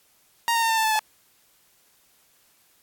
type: tone with pitch steps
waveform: sawtooth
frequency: 932.3 / 920.5 / 908.9 / 897.4 / 886.1 / 874.9 / 863.9 Hz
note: A#5 / A#5 / A#5 / A5 / A5 / A5 / A5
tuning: 0 / -22 / -44 / +34 / +12 / -10 / -32 cents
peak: -16 dBFS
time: 0.48-0.991 s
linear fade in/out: 0 ms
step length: 73 ms
effects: white hiss -61 dBFS RMS until 2.82 s + AAC 64 kbps